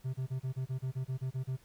triangle tone bursts, 130.3 Hz, C3, 7 cents flat, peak -30 dBFS, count 12, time 0.04-1.57 s, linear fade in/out 20 ms, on 100 ms, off 30 ms, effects pink hiss -64 dBFS RMS until 1.64 s

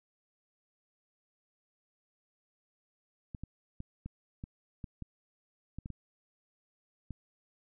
clicks, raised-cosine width 5 ms, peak -28 dBFS, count 11, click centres 3.348 / 3.436 / 3.804 / 4.06 / 4.439 / 4.842 / 5.023 / 5.786 / 5.859 / 5.903 / 7.107 s, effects none

